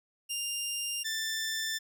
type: tone pair in turn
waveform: 15% pulse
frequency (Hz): 2800 / 1773.1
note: F7 / A6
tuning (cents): +4 / +13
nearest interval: minor sixth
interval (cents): 791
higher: first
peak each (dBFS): -25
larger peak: neither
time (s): 0.29-1.04 / 1.04-1.79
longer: neither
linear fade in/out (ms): 20
effects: none